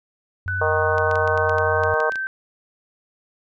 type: tone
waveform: sine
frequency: 92.5 Hz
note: F#2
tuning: in tune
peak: -26 dBFS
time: 0.46-1.94 s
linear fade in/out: 0 ms
type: tone with pitch glide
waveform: sine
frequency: 1495 to 1551.3 Hz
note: F#6 to G6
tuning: +17 to -19 cents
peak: -23 dBFS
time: 0.48-2.27 s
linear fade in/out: 0 ms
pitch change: +64 cents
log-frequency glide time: 0.88-2.02 s
type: harmonic tone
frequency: 155.56 Hz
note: D#3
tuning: in tune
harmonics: 3 / 4 / 5 / 6 / 7 / 8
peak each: -23 / -23 / -28 / -28 / -26 / -30 dBFS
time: 0.61-2.1 s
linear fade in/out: 5 ms
type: clicks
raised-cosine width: 0.2 ms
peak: -17 dBFS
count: 11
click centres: 0.982 / 1.113 / 1.156 / 1.276 / 1.376 / 1.495 / 1.584 / 1.836 / 2.003 / 2.121 / 2.157 s
effects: none